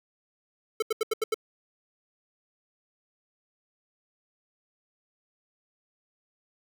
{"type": "tone bursts", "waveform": "square", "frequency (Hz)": 440, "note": "A4", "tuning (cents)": 0, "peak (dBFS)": -24, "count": 6, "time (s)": [0.8, 1.344], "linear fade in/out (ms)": 5, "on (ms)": 24, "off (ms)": 80, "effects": ["9-bit"]}